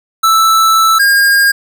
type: tone pair in turn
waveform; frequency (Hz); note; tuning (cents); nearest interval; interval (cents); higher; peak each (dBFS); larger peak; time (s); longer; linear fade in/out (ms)
square; 1319 / 1618.7; E6 / G#6; +1 / -45; major third; 354; second; -7; neither; 0.23-0.99 / 0.99-1.52; first; 10
effects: none